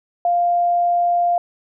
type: tone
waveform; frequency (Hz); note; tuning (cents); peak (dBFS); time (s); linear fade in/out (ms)
sine; 698.5; F5; 0; -14; 0.25-1.38; 2
effects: none